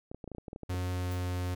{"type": "clicks", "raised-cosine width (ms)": 2, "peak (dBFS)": -28, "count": 12, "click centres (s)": [0.115, 0.146, 0.242, 0.277, 0.317, 0.349, 0.383, 0.482, 0.531, 0.561, 0.633, 0.743]}
{"type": "tone with pitch glide", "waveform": "45% pulse", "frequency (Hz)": [90.6, 90.03], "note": ["F#2", "F#2"], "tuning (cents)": [-36, -47], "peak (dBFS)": -31, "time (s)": [0.69, 1.55], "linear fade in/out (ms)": 10, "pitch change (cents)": -11, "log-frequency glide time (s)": [0.88, 1.29]}
{"type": "noise with exponential decay", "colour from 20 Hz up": "violet", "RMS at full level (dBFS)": -47, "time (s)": [1.11, 1.28], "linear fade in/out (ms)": 5, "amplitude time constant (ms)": 35}
{"effects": []}